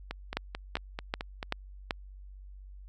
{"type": "two click trains", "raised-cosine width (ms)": 0.3, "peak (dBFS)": [-19, -13], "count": [7, 5], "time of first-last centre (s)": [[0.11, 1.429], [0.37, 1.908]], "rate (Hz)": [4.55, 2.6], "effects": ["added 48 Hz sine -45 dBFS peak until 2.88 s"]}